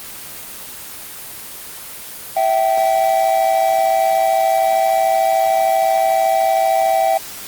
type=tone pair together; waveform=triangle; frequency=658 / 771.3 Hz; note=E5 / G5; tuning=-3 / -28 cents; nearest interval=minor third; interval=275 cents; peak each=-14 / -13 dBFS; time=2.36-7.18 s; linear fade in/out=10 ms; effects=white hiss -32 dBFS RMS until 7.47 s + Opus 24 kbps